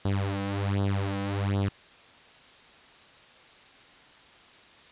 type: tone with flanger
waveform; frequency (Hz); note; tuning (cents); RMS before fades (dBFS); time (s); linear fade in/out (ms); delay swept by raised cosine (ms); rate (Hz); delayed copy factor
sawtooth; 99; G2; +18; -28; 0.05-1.69; 5; 0.21 to 3.91; 1.3; +0.9
effects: white hiss -53 dBFS RMS until 4.91 s + resampled to 8000 Hz